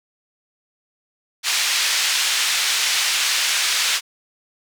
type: band-pass noise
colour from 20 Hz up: pink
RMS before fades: -20 dBFS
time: 1.43-4.01 s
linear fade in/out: 50 ms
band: 2300 to 7000 Hz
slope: 12 dB/octave
effects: none